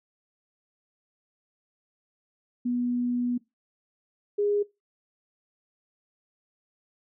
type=tone pair in turn; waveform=sine; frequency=244.3 / 410.9 Hz; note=B3 / G#4; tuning=-19 / -18 cents; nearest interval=major sixth; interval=901 cents; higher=second; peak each=-24 / -22 dBFS; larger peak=second; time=2.65-3.38 / 4.38-4.63 s; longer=first; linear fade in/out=10 ms; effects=noise-tail reverb RT60 0.2 s tail -20 dB re dry